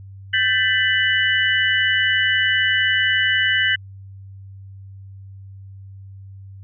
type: tone cluster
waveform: sine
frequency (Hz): 1559 / 1763 / 1994 / 2969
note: G6 / A6 / B6 / F#7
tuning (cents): -10 / +3 / +16 / +5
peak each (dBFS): -21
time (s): 0.33-3.76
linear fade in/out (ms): 10
effects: added 97 Hz sine -36 dBFS peak until 6.63 s